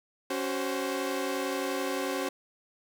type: tone cluster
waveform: sawtooth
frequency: 277.7 / 376.1 / 524 Hz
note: C#4 / F#4 / C5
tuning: +3 / +28 / +2 cents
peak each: -30 dBFS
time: 0.3-2.29 s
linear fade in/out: 5 ms
effects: none